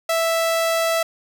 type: tone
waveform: sawtooth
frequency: 659.3 Hz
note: E5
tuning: in tune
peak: -14 dBFS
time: 0.09-1.03 s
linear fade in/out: 5 ms
effects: none